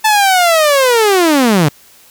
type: linear sweep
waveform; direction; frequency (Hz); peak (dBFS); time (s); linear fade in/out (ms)
sawtooth; down; 880 to 136.3; -4; 0.04-1.69; 10
effects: white hiss -44 dBFS RMS until 2.1 s